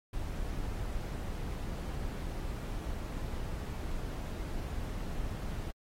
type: noise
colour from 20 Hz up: brown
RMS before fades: -37 dBFS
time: 0.13-5.71 s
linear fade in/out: 5 ms
effects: AAC 48 kbps